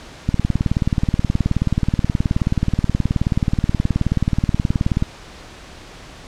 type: click train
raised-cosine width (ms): 5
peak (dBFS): -4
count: 90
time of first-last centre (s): 0.29-5.024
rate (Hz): 18.8
effects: pink hiss -39 dBFS RMS until 6.27 s + low-pass 6000 Hz 12 dB/octave